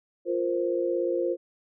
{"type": "chord", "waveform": "sine", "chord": "F suspended fourth", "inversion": "none", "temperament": "equal", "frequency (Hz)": [349.2, 466.2, 523.3], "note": ["F4", "Bb4", "C5"], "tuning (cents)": [0, 0, 0], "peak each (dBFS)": [-27, -31, -28], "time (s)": [0.25, 1.37], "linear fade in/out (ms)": 50, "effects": []}